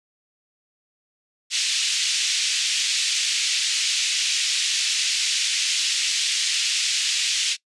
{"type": "band-pass noise", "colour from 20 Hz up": "pink", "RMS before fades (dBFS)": -23, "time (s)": [1.5, 7.57], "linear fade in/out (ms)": 50, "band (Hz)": [2600, 7400], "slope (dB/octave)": 24, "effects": ["noise-tail reverb RT60 0.1 s tail -21 dB re dry", "resampled to 24000 Hz"]}